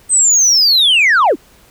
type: linear sweep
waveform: sine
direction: down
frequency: 8372 to 216.5 Hz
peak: -5 dBFS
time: 0.09-1.36 s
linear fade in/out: 50 ms
effects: tanh soft clip ceiling -6 dBFS + pink hiss -47 dBFS RMS until 1.7 s